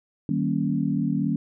sine chord, Eb dominant seventh, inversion none, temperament equal with one note detuned, 155.56 / 192.41 / 233.1 / 277.2 Hz, Eb3 / G3 / Bb3 / Db4, 0 / -32 / 0 / 0 cents, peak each -27 dBFS, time 0.29-1.36 s, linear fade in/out 2 ms, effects none

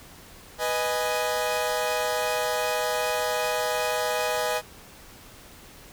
sawtooth chord, G# minor, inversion first, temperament equal, 493.9 / 622.3 / 830.6 Hz, B4 / D#5 / G#5, 0 / 0 / 0 cents, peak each -25 / -24 / -26 dBFS, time 0.58-4.62 s, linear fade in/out 50 ms, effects pink hiss -48 dBFS RMS until 5.92 s

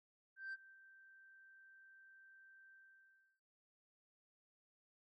sine tone with ADSR envelope, 1563 Hz, G6, 6 cents flat, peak -40 dBFS, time 0.36-3.4 s, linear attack 170 ms, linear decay 34 ms, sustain -21 dB, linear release 670 ms, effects noise-tail reverb RT60 0.8 s tail -23 dB re dry + tanh soft clip ceiling -42 dBFS

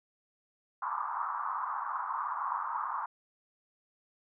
white band-pass noise, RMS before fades -35 dBFS, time 0.82-3.06 s, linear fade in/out 5 ms, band 930 to 1200 Hz, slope 48 dB/octave, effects none

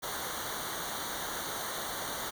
pink noise with comb filter, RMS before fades -37 dBFS, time 0.02-2.31 s, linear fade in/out 20 ms, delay 0.39 ms, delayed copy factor -0.85, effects none

